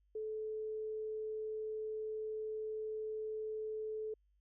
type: tone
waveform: sine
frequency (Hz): 433.6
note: A4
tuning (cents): -25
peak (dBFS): -38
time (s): 0.15-4.14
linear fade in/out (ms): 5
effects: added 50 Hz sine -70 dBFS peak until 4.4 s